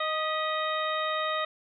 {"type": "harmonic tone with a mistuned harmonic", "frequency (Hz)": 622.3, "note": "D#5", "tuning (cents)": 0, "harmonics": [1, 2, 3, 4, 5, 6], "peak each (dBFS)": [-32, -30, -35, -41, -42, -36], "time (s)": [0, 1.45], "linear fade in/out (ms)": 5, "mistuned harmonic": 3, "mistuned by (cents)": 64, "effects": []}